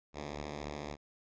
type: beating tone pair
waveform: 5% pulse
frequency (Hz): 70.4 / 74.1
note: C#2 / D2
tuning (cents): +27 / +16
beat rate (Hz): 3.7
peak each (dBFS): -37 / -29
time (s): 0.13-0.97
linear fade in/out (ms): 50
effects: resampled to 16000 Hz